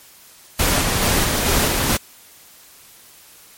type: noise with tremolo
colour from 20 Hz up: pink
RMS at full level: -17 dBFS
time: 0.59-1.97 s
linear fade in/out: 5 ms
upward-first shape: square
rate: 2.3 Hz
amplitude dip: 25%
effects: white hiss -46 dBFS RMS until 3.57 s + MP3 64 kbps